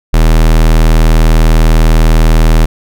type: tone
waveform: square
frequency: 40 Hz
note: D#1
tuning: 49 cents sharp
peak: -4 dBFS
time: 0.13-2.66 s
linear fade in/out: 10 ms
effects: none